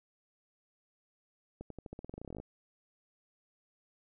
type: accelerating click train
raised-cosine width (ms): 2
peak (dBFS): -30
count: 19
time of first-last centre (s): 1.61-2.4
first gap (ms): 93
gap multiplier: 0.9
effects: none